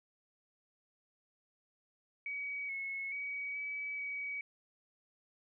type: tone with pitch steps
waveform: sine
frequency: 2266 / 2188 / 2264 / 2287 / 2268 Hz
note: C#7 / C#7 / C#7 / D7 / C#7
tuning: +37 / -23 / +36 / -47 / +39 cents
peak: -37 dBFS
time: 2.26-4.41 s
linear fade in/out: 2 ms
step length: 430 ms
effects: none